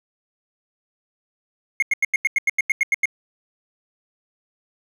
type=tone bursts; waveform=triangle; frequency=2151 Hz; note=C7; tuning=47 cents sharp; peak=-13 dBFS; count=12; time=1.8-3.056 s; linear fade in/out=2 ms; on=24 ms; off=88 ms; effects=none